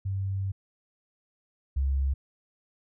sine tone pair in turn, 97 / 67.92 Hz, G2 / C#2, -18 / -35 cents, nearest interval tritone, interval 617 cents, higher first, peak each -27 / -23 dBFS, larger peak second, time 0.05-0.52 / 1.76-2.14 s, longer first, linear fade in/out 10 ms, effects none

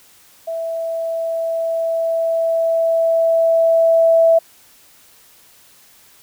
sine tone with level ramp, 659 Hz, E5, 1 cent flat, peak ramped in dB -21 to -8 dBFS, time 0.47-4.39 s, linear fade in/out 10 ms, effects white hiss -49 dBFS RMS until 6.22 s

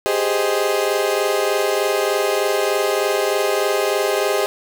35% pulse chord, Ab major seventh, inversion third, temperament equal, 392 / 415.3 / 523.3 / 622.3 Hz, G4 / Ab4 / C5 / Eb5, 0 / 0 / 0 / 0 cents, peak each -21 / -20 / -22 / -21 dBFS, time 0.06-4.46 s, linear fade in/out 0 ms, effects none

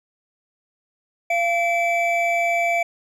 triangle tone pair together, 686.9 / 2312 Hz, F5 / D7, -29 / -28 cents, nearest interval octave + major sixth, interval 2101 cents, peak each -18 / -20 dBFS, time 1.3-2.83 s, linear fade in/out 5 ms, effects none

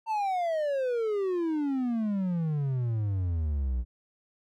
triangle exponential sweep, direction down, 908 to 58.2 Hz, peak -24 dBFS, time 0.06-3.85 s, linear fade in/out 50 ms, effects none

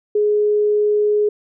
sine tone, 418.5 Hz, G#4, 13 cents sharp, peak -13 dBFS, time 0.15-1.29 s, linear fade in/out 5 ms, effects none

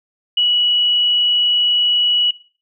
sine tone, 2932 Hz, F#7, 16 cents flat, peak -12 dBFS, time 0.37-2.31 s, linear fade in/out 5 ms, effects noise-tail reverb RT60 0.4 s tail -17 dB re dry

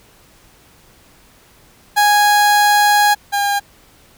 30% pulse tone pair in turn, 828 / 808.6 Hz, G#5 / G#5, -5 / -46 cents, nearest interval unison, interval 41 cents, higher first, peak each -7 / -12 dBFS, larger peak first, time 1.96-3.15 / 3.32-3.6 s, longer first, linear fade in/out 20 ms, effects pink hiss -49 dBFS RMS until 4.17 s

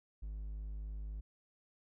triangle tone, 51.91 Hz, G#1, in tune, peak -38 dBFS, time 0.22-1.21 s, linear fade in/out 10 ms, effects none

